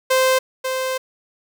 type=tone pair in turn; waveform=sawtooth; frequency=520 / 520 Hz; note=C5 / C5; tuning=-11 / -11 cents; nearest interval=unison; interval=0 cents; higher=neither; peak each=-10 / -17 dBFS; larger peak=first; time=0.1-0.39 / 0.64-0.98 s; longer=second; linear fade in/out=10 ms; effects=none